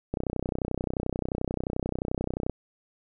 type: click train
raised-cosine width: 2 ms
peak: -15 dBFS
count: 75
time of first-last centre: 0.14-2.497 s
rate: 31.4 Hz
effects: none